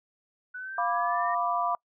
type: exponential sweep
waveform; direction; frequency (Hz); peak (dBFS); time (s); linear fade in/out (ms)
sine; up; 1480 to 1855; -35; 0.54-1.35; 10
type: chord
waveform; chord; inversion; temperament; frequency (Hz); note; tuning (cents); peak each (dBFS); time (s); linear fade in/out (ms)
sine; B diminished; second; equal; 698.5 / 987.8 / 1174.7; F5 / B5 / D6; 0 / 0 / 0; -29 / -30 / -29; 0.78-1.75; 2
effects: noise-tail reverb RT60 0.1 s tail -26 dB re dry